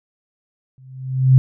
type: tone with exponential growth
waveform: sine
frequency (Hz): 130.81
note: C3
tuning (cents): 0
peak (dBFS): -4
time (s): 0.78-1.38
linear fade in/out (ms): 0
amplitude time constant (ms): 130
effects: none